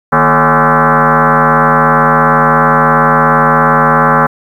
sine tone with frequency modulation, 155.56 Hz, D#3, in tune, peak -5 dBFS, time 0.12-4.27 s, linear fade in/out 10 ms, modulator 197 Hz, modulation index 7.2, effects 7-bit

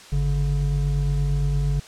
triangle tone pair together, 50.38 / 142.5 Hz, G1 / C#3, +48 / +48 cents, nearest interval octave + tritone, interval 1800 cents, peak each -20 dBFS, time 0.12-1.8 s, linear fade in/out 5 ms, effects white hiss -44 dBFS RMS until 1.87 s + low-pass 7000 Hz 12 dB/octave

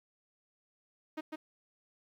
sawtooth tone with echo, 311.1 Hz, D#4, in tune, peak -32 dBFS, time 1.17-1.21 s, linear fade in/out 10 ms, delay 150 ms, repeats 1, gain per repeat -2 dB, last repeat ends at 1.36 s, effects low-pass 3000 Hz 12 dB/octave + 11-bit

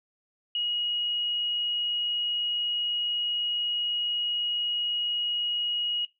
sine tone, 2894 Hz, F#7, 39 cents flat, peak -26 dBFS, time 0.55-6.05 s, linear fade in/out 2 ms, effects noise-tail reverb RT60 0.2 s tail -18 dB re dry

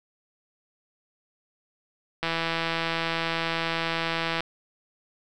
click train, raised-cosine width 0.3 ms, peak -11 dBFS, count 360, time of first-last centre 2.23-4.406 s, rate 165 Hz, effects none

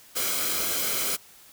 white noise with comb filter, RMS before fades -27 dBFS, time 0.15-1.17 s, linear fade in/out 20 ms, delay 1.1 ms, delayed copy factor -0.6, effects white hiss -52 dBFS RMS until 1.52 s

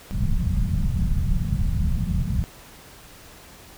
pink low-pass noise, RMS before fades -22 dBFS, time 0.11-2.44 s, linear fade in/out 0 ms, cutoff 200 Hz, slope 48 dB/octave, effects pink hiss -46 dBFS RMS until 3.77 s

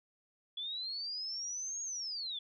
sine linear two-way sweep, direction up then down, 3401 to 6645 to 3401 Hz, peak -37 dBFS, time 0.57-2.39 s, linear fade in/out 5 ms, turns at 1.82 s, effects none

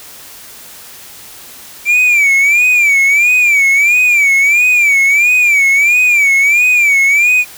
triangle tone with vibrato, 2333 Hz, D7, 12 cents flat, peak -5 dBFS, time 1.85-7.45 s, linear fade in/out 50 ms, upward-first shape sine, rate 1.5 Hz, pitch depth 120 cents each way, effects white hiss -34 dBFS RMS until 7.57 s

